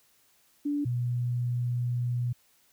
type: tone pair in turn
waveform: sine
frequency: 290.1 / 121.97 Hz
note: D4 / B2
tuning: -21 / -21 cents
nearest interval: octave + minor third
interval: 1500 cents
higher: first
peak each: -26 dBFS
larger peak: neither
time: 0.65-0.85 / 0.85-2.33 s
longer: second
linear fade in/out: 10 ms
effects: white hiss -65 dBFS RMS until 2.72 s